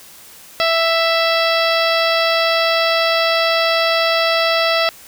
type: harmonic tone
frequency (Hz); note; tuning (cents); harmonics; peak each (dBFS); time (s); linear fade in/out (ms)
661; E5; +5; 1 / 2 / 3 / 4 / 5 / 6 / 7 / 8; -17 / -20 / -22 / -23 / -24 / -25 / -25 / -26; 0.6-4.89; 0
effects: white hiss -41 dBFS RMS until 5.07 s